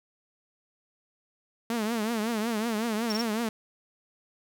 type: tone with vibrato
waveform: sawtooth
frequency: 223.2 Hz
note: A3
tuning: 25 cents sharp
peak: -23 dBFS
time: 1.7-3.49 s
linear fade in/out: 2 ms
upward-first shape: triangle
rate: 5.4 Hz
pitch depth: 140 cents each way
type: tone bursts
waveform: triangle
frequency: 5490 Hz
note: F8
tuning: 31 cents flat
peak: -28 dBFS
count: 3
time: 3.1-3.214 s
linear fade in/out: 2 ms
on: 22 ms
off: 24 ms
effects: none